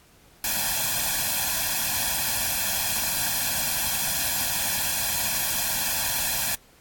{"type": "noise with comb filter", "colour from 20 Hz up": "white", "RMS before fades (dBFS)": -25, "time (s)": [0.44, 6.55], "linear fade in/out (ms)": 2, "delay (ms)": 1.2, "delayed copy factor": 0.95, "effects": ["pink hiss -56 dBFS RMS until 6.8 s", "AAC 64 kbps"]}